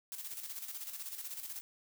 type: noise with tremolo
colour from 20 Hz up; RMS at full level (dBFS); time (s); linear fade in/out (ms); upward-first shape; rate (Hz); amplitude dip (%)
blue; -42; 0.12-1.61; 0; square; 16; 55
effects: none